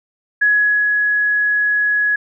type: tone with ADSR envelope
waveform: sine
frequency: 1680 Hz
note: G#6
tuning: 19 cents sharp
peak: -10 dBFS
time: 0.41-2.16 s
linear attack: 12 ms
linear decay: 440 ms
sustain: -3 dB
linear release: 6 ms
effects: none